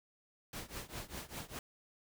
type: noise with tremolo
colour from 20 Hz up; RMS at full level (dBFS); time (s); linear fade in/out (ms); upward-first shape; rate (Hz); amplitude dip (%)
pink; -42; 0.53-1.59; 2; triangle; 5; 95
effects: none